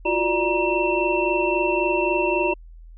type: tone cluster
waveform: sine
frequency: 343 / 366.7 / 591 / 945 / 2693 Hz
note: F4 / F#4 / D5 / A#5 / E7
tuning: -31 / -15 / +11 / +23 / +36 cents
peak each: -25 dBFS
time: 0.05-2.54 s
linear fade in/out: 10 ms
effects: added 41 Hz sine -40 dBFS peak until 2.97 s